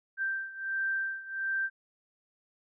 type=beating tone pair; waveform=sine; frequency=1568 / 1569.4 Hz; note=G6 / G6; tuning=0 / +2 cents; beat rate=1.4 Hz; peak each=-32 / -35 dBFS; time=0.17-1.7 s; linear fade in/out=50 ms; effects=none